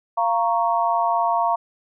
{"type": "chord", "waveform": "sine", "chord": "Bb minor", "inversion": "second", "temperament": "equal with one note detuned", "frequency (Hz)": [692.4, 932.3, 1108.7], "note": ["F5", "Bb5", "Db6"], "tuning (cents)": [-15, 0, 0], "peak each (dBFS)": [-21, -21, -24], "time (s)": [0.17, 1.56], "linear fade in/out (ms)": 10, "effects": []}